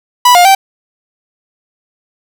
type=tone with pitch steps; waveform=45% pulse; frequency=985 / 708 / 777 Hz; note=B5 / F5 / G5; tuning=-5 / +23 / -16 cents; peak=-3 dBFS; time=0.25-0.55 s; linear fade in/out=5 ms; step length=100 ms; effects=none